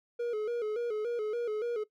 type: tone with vibrato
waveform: triangle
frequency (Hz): 450.7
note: A4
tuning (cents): +42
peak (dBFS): -28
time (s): 0.19-1.84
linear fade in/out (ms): 10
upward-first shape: square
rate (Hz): 3.5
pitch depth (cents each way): 95
effects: noise-tail reverb RT60 0.1 s tail -18 dB re dry